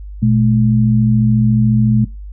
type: tone pair together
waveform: sine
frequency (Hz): 120.2 / 214.2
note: B2 / A3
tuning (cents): -46 / -46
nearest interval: minor seventh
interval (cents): 1000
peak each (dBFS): -12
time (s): 0.22-2.05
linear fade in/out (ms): 10
effects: noise-tail reverb RT60 0.2 s tail -20 dB re dry + added 50 Hz sine -27 dBFS peak until 2.32 s